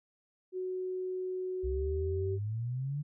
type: tone with pitch glide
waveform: sine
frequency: 370 to 386.4 Hz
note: F#4 to G4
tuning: 0 to -25 cents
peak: -33 dBFS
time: 0.52-2.39 s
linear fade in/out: 50 ms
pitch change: +75 cents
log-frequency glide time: 1.6-1.82 s
type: exponential sweep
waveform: sine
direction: up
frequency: 63.4 to 150 Hz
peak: -32 dBFS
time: 1.63-3.03 s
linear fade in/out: 20 ms
effects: none